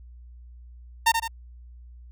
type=tone with echo; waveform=sawtooth; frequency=912 Hz; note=A#5; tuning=38 cents flat; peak=-12 dBFS; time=1.06-1.12 s; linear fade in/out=10 ms; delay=80 ms; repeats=2; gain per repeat=-6 dB; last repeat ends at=1.28 s; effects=added 60 Hz sine -43 dBFS peak until 2.11 s